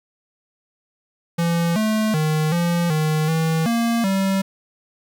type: tone with pitch steps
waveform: square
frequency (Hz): 169.4 / 216.8 / 155 / 171.9 / 155.1 / 161.3 / 232.5 / 193.4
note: E3 / A3 / D#3 / F3 / D#3 / E3 / A#3 / G3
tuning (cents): +48 / -25 / -6 / -27 / -5 / -37 / -4 / -23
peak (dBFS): -18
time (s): 1.38-4.42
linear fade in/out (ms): 10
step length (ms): 380
effects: 10-bit